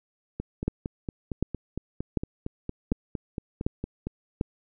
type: two click trains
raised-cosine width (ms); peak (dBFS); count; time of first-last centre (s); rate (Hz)
3; -18 / -11; 17 / 6; 0.4-4.07 / 0.68-4.411; 4.36 / 1.34
effects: none